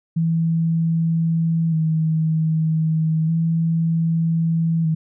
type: tone with vibrato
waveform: sine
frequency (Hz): 161.7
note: E3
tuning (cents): -33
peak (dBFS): -16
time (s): 0.16-4.95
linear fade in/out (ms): 10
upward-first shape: square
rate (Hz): 0.32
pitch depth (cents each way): 28
effects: none